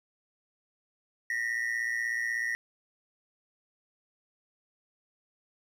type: ring-modulated tone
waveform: triangle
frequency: 1892 Hz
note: A#6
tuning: 25 cents sharp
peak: -24 dBFS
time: 1.3-2.55 s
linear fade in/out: 0 ms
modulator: 58.2 Hz
effects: none